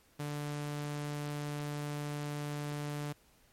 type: tone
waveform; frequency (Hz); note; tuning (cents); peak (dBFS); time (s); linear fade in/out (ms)
sawtooth; 146.83; D3; 0; -32; 0.19-3.13; 10
effects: pink hiss -66 dBFS RMS until 3.52 s + MP3 64 kbps